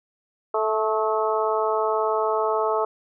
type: harmonic tone with a mistuned harmonic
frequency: 218.3 Hz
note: A3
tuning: 13 cents flat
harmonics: 2 / 3 / 4 / 5 / 6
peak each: -24 / -26 / -27 / -28 / -29 dBFS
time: 0.54-2.85 s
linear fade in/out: 5 ms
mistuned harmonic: 6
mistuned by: -26 cents
effects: none